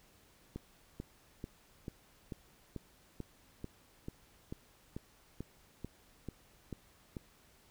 click train, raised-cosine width 3 ms, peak -28 dBFS, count 16, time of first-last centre 0.56-7.168 s, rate 2.27 Hz, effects pink hiss -65 dBFS RMS until 7.7 s

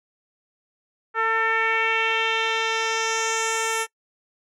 10% pulse tone with low-pass filter sweep, 448.6 Hz, A4, 34 cents sharp, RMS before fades -23 dBFS, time 1.14-3.87 s, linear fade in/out 50 ms, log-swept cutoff 1500 to 10000 Hz, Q 2.4, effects noise-tail reverb RT60 0.1 s tail -22 dB re dry

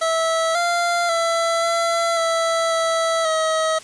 25% pulse tone with pitch steps, 653 / 693 / 668 / 674 / 661 / 657 / 637 Hz, E5 / F5 / E5 / E5 / E5 / E5 / D#5, -17 / -14 / +23 / +38 / +5 / -6 / +41 cents, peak -14 dBFS, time 0.01-3.79 s, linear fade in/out 10 ms, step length 540 ms, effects white hiss -41 dBFS RMS until 3.83 s + resampled to 22050 Hz

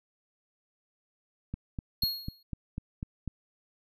click train, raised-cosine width 5 ms, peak -22 dBFS, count 8, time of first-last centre 1.54-3.277 s, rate 4.03 Hz
square tone with exponential decay, 4300 Hz, C8, 47 cents sharp, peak -24 dBFS, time 2.02-2.43 s, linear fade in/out 5 ms, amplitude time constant 88 ms
effects none

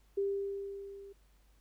sine tone with level ramp, 396.8 Hz, G4, 21 cents sharp, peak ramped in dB -28 to -48 dBFS, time 0.17-1.13 s, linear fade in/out 10 ms, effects added 50 Hz sine -63 dBFS peak until 1.6 s + pink hiss -72 dBFS RMS until 1.6 s

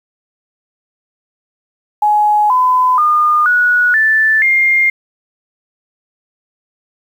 sine tone with pitch steps, 840 / 1010.5 / 1215.7 / 1462.5 / 1759.5 / 2117 Hz, G#5 / B5 / D#6 / F#6 / A6 / C7, +19 / +39 / -41 / -21 / 0 / +20 cents, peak -8 dBFS, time 2.02-4.9 s, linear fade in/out 5 ms, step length 480 ms, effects 7-bit

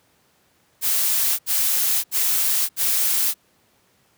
blue noise bursts, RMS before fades -20 dBFS, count 4, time 0.81-3.343 s, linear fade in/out 50 ms, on 580 ms, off 71 ms, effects pink hiss -61 dBFS RMS until 4.17 s + high-pass 100 Hz 12 dB/octave

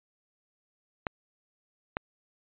clicks, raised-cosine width 0.5 ms, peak -14 dBFS, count 2, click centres 1.068 / 1.969 s, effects resampled to 8000 Hz

